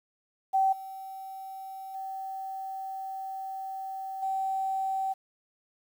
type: tone with level steps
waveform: sine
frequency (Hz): 770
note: G5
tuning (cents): -31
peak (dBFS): -21 / -38 / -34 / -27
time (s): 0.53-5.14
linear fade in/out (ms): 20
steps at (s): 0.72 / 1.94 / 4.22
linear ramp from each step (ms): 10
effects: 9-bit